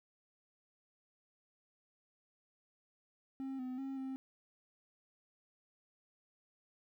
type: tone with pitch steps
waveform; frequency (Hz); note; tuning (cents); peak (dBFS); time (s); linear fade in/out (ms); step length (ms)
triangle; 267.5 / 254.6 / 269.5 / 264.7; C4 / C4 / C#4 / C4; +38 / -47 / -49 / +20; -37; 3.4-4.16; 0; 190
effects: 13-bit